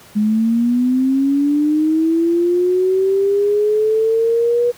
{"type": "linear sweep", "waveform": "sine", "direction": "up", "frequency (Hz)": [207.7, 485.5], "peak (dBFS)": -12, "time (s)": [0.15, 4.72], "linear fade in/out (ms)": 20, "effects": ["pink hiss -43 dBFS RMS until 4.77 s", "high-pass 100 Hz 12 dB/octave"]}